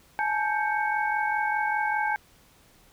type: tone cluster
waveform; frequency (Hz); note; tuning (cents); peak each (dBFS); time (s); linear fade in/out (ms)
sine; 843 / 888 / 1573 / 2221; G#5 / A5 / G6 / C#7; +26 / +16 / +6 / +3; -27 / -31 / -28 / -35; 0.19-2.16; 0
effects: pink hiss -58 dBFS RMS until 2.92 s